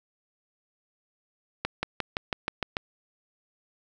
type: accelerating click train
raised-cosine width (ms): 0.3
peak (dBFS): -11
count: 8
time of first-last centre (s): 1.65-2.768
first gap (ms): 180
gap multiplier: 0.96
effects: none